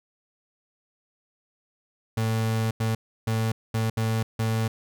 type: tone bursts at uneven times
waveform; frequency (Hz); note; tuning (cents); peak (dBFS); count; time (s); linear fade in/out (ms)
35% pulse; 111.8; A2; +28; -21; 6; 2.17-2.71 / 2.8-2.95 / 3.27-3.52 / 3.74-3.9 / 3.97-4.23 / 4.39-4.68; 5
effects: none